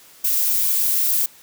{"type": "noise", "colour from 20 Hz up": "violet", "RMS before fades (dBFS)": -19, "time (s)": [0.24, 1.26], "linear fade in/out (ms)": 5, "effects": ["white hiss -48 dBFS RMS until 1.42 s", "high-pass 100 Hz 12 dB/octave"]}